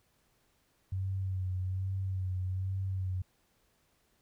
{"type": "tone with vibrato", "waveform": "sine", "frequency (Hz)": 94, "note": "F#2", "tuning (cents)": 28, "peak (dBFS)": -31, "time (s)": [0.92, 3.22], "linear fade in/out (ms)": 5, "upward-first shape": "sine", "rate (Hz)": 1.2, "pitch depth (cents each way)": 35, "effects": ["pink hiss -72 dBFS RMS until 4.21 s"]}